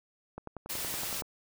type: click train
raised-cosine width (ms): 1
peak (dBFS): -26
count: 10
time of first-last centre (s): 0.38-1.221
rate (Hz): 10.7
type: noise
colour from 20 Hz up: white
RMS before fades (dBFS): -36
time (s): 0.69-1.22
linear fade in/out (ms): 10
effects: none